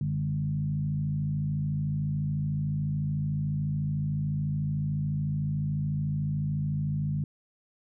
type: tone with frequency modulation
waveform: sine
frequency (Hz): 147.3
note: D3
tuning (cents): +6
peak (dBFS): -26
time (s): 0.01-7.24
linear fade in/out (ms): 2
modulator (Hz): 53.8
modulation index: 0.82
effects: none